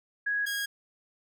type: tone pair in turn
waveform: sine / sawtooth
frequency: 1661.2 / 1639.3 Hz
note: G#6 / G#6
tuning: 0 / -23 cents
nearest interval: unison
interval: 23 cents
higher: first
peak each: -26 dBFS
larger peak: neither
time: 0.26-0.46 / 0.46-0.66 s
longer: neither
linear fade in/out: 10 ms
effects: none